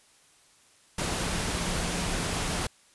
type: tone in noise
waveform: sine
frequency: 174.61 Hz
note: F3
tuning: in tune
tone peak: -37 dBFS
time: 0.98-2.67 s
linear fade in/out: 5 ms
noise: pink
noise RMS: -30 dBFS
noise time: 0.98-2.67 s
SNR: -10 dB
effects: white hiss -60 dBFS RMS until 2.94 s + resampled to 24000 Hz